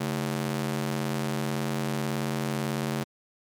sawtooth ring-modulated tone, 177.9 Hz, F3, 32 cents sharp, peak -20 dBFS, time 0-3.04 s, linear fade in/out 10 ms, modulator 39.1 Hz, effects MP3 96 kbps

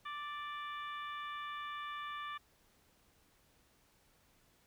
harmonic tone, 587.3 Hz, D5, in tune, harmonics 2 / 3 / 4 / 5 / 6, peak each -42 / -48 / -52 / -55 / -53 dBFS, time 0.05-2.38 s, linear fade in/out 10 ms, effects pink hiss -70 dBFS RMS until 4.66 s

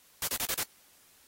white noise bursts, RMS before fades -31 dBFS, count 5, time 0.22-0.632 s, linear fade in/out 2 ms, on 56 ms, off 33 ms, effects white hiss -61 dBFS RMS until 1.27 s + AAC 48 kbps

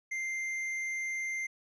triangle tone with tanh clipping, 2093 Hz, C7, in tune, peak -34 dBFS, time 0.11-1.47 s, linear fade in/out 10 ms, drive 12 dB, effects resampled to 22050 Hz

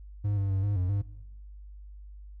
triangle tone with pitch steps, 102.5 / 98.8 / 96.3 / 102 / 90.7 / 100.5 Hz, G#2 / G2 / G2 / G#2 / F#2 / G2, -22 / +14 / -30 / -31 / -34 / +44 cents, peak -23 dBFS, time 0.24-1.02 s, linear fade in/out 10 ms, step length 130 ms, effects noise-tail reverb RT60 1.0 s tail -21 dB re dry + added 50 Hz sine -43 dBFS peak until 2.4 s

